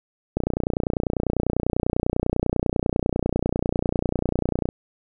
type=click train; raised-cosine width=2 ms; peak=-8 dBFS; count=131; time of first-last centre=0.37-4.689 s; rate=30.1 Hz; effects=none